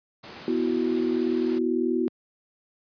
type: noise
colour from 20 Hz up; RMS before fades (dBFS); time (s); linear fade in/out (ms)
pink; -41; 0.23-1.59; 10
type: chord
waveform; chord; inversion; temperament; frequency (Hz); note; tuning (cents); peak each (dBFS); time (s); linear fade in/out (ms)
sine; B suspended fourth; none; equal; 246.9 / 329.6 / 370; B3 / E4 / F#4; 0 / 0 / 0; -26; 0.48-2.08; 0
effects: high-pass 150 Hz 12 dB/octave + resampled to 11025 Hz